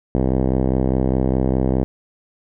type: tone with low-pass filter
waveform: 5% pulse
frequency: 64.9 Hz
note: C2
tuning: 13 cents flat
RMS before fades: -18 dBFS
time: 0.15-1.84 s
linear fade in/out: 0 ms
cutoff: 410 Hz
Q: 0.58
effects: none